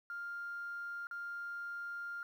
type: tone with dropouts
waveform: sine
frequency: 1400 Hz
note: F6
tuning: 4 cents sharp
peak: -39 dBFS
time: 0.1-2.23 s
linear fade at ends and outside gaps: 1 ms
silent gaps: 1.07-1.111 s
effects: tanh soft clip ceiling -35 dBFS + 11-bit